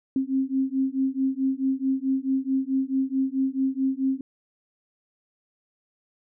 sine beating tone pair, 264.1 / 268.7 Hz, C4 / C4, +16 / +46 cents, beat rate 4.6 Hz, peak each -25 dBFS, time 0.16-4.21 s, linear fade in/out 2 ms, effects none

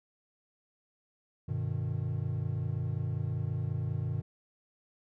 triangle chord, G augmented, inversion none, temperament equal with one note detuned, 98 / 123.47 / 152.98 Hz, G2 / B2 / D#3, 0 / 0 / -29 cents, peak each -33 / -32 / -34 dBFS, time 1.48-4.22 s, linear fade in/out 10 ms, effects none

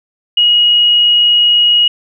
sine tone, 2894 Hz, F#7, 39 cents flat, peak -6 dBFS, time 0.37-1.88 s, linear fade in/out 5 ms, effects none

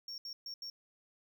triangle tone bursts at uneven times, 5510 Hz, F8, 24 cents flat, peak -40 dBFS, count 4, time 0.08-0.18 / 0.25-0.33 / 0.46-0.54 / 0.62-0.7 s, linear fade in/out 2 ms, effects none

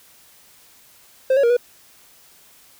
triangle tone with pitch steps, 524 / 556 / 471.1 / 486.3 Hz, C5 / C#5 / A#4 / B4, +2 / +5 / +18 / -27 cents, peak -11 dBFS, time 1.3-1.568 s, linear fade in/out 5 ms, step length 67 ms, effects white hiss -51 dBFS RMS until 2.79 s

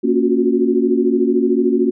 sine chord, Gb major seventh, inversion first, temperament equal with one note detuned, 233.1 / 277.2 / 356.6 / 370 Hz, Bb3 / Db4 / F4 / Gb4, 0 / 0 / +36 / 0 cents, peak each -18 dBFS, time 0.03-1.91 s, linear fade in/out 20 ms, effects none

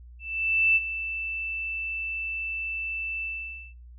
sine tone with ADSR envelope, 2652 Hz, E7, 10 cents sharp, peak -17 dBFS, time 0.19-3.74 s, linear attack 570 ms, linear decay 33 ms, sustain -12 dB, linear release 510 ms, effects noise-tail reverb RT60 0.3 s tail -23 dB re dry + added 60 Hz sine -44 dBFS peak until 3.98 s

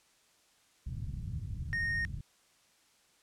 white low-pass noise, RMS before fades -39 dBFS, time 0.86-2.21 s, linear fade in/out 5 ms, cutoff 130 Hz, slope 24 dB/octave
triangle tone, 1851 Hz, A#6, 13 cents flat, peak -29 dBFS, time 1.73-2.05 s, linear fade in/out 0 ms
effects white hiss -67 dBFS RMS until 3.22 s + low-pass 9000 Hz 12 dB/octave

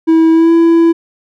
triangle tone with pitch glide, 324.4 to 333.1 Hz, E4 to E4, -28 to +18 cents, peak -3 dBFS, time 0.07-0.93 s, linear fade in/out 20 ms, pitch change +46 cents, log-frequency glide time 0.32-0.52 s, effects none

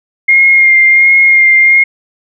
sine tone with vibrato, 2128 Hz, C7, 29 cents sharp, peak -3 dBFS, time 0.28-1.84 s, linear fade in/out 10 ms, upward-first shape sine, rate 1.4 Hz, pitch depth 21 cents each way, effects none

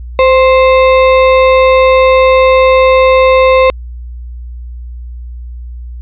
sine tone with sample-and-hold, 520 Hz, C5, 11 cents flat, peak -3 dBFS, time 0.19-3.7 s, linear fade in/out 0 ms, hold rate 1575 Hz, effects added 60 Hz sine -22 dBFS peak until 6.01 s + resampled to 8000 Hz

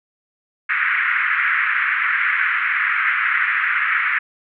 white band-pass noise, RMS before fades -19 dBFS, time 0.69-4.19 s, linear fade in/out 10 ms, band 1300 to 2200 Hz, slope 48 dB/octave, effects none

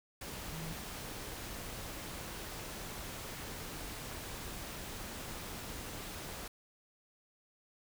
sine tone in noise, 161.3 Hz, E3, 37 cents flat, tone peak -42 dBFS, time 0.52-0.73 s, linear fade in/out 5 ms, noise pink, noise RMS -44 dBFS, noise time 0.21-6.48 s, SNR -1 dB, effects none

